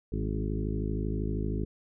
harmonic tone with a mistuned harmonic, 52.8 Hz, G#1, 29 cents sharp, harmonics 1 / 2 / 3 / 4 / 5 / 6 / 7 / 8, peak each -32 / -35 / -37 / -38 / -39 / -40 / -40 / -41 dBFS, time 0.12-1.65 s, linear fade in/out 5 ms, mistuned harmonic 4, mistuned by -44 cents, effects none

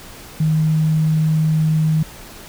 sine tone, 156.8 Hz, D#3, 14 cents sharp, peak -13 dBFS, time 0.4-2.03 s, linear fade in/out 5 ms, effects pink hiss -38 dBFS RMS until 2.48 s

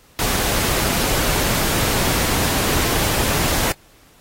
pink noise, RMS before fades -20 dBFS, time 0.19-3.72 s, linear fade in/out 2 ms, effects pink hiss -52 dBFS RMS until 4.2 s + AAC 48 kbps

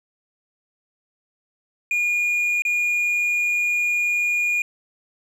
triangle tone with dropouts, 2433 Hz, D#7, 39 cents flat, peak -17 dBFS, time 1.91-4.62 s, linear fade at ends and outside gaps 2 ms, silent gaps 2.621-2.651 s, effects none

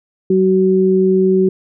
sine tone pair together, 189 / 375.8 Hz, F#3 / F#4, +37 / +27 cents, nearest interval octave, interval 1190 cents, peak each -14 / -11 dBFS, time 0.3-1.49 s, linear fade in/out 5 ms, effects none

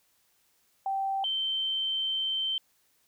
sine tone pair in turn, 779 / 3109 Hz, G5 / G7, -11 / -15 cents, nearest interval 2 octaves, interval 2396 cents, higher second, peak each -27 / -27 dBFS, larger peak neither, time 0.86-1.24 / 1.24-2.58 s, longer second, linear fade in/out 2 ms, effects white hiss -69 dBFS RMS until 3.07 s

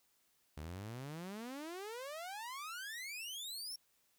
sawtooth exponential sweep, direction up, 72.1 to 5588 Hz, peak -40 dBFS, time 0.57-3.76 s, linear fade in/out 5 ms, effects white hiss -75 dBFS RMS until 4.18 s

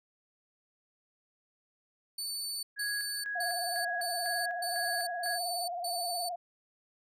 25% pulse tone bursts, 4507 Hz, C#8, 28 cents sharp, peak -30 dBFS, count 7, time 2.18-6.29 s, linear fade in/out 5 ms, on 450 ms, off 160 ms
sine tone with tremolo, 1661.2 Hz, G#6, in tune, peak -33 dBFS, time 2.76-5.39 s, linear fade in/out 50 ms, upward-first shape square, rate 2 Hz, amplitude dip 55%
sine tone with vibrato, 703 Hz, F5, 11 cents sharp, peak -34 dBFS, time 3.35-6.36 s, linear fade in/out 10 ms, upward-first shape sine, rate 19 Hz, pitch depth 61 cents each way
effects none

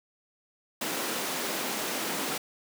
pink high-pass noise, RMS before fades -32 dBFS, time 0.81-2.38 s, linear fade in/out 5 ms, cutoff 220 Hz, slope 24 dB/octave, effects none

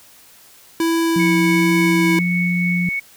square tone with vibrato, 329.6 Hz, E4, in tune, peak -16 dBFS, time 0.8-2.19 s, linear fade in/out 2 ms, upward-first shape triangle, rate 1.3 Hz, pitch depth 8 cents each way
sine tone, 176.7 Hz, F3, 21 cents sharp, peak -17 dBFS, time 1.16-2.89 s, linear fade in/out 2 ms
sine tone with tremolo, 2217 Hz, C#7, in tune, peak -19 dBFS, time 1.19-3 s, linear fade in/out 10 ms, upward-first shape sine, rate 3.5 Hz, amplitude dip 25%
effects white hiss -47 dBFS RMS until 3.16 s

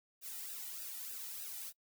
blue noise with flanger, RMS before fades -45 dBFS, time 0.21-1.73 s, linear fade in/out 50 ms, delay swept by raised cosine 0.91 to 1.86 ms, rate 3.3 Hz, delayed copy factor -0.95, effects noise-tail reverb RT60 0.1 s tail -24 dB re dry

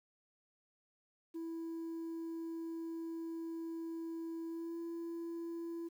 sine tone with pitch glide, 329.6 to 335.7 Hz, E4 to E4, 0 to +32 cents, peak -37 dBFS, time 1.34-5.89 s, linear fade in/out 20 ms, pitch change +32 cents, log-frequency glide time 4.47-4.78 s, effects tanh soft clip ceiling -39 dBFS + 11-bit

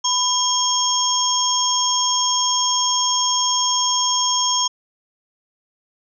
sine tone cluster, 1001 / 3246 / 5410 / 6500 Hz, B5 / G#7 / E8 / G#8, +23 / -40 / +44 / -38 cents, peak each -22 dBFS, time 0.04-4.68 s, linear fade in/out 10 ms, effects none

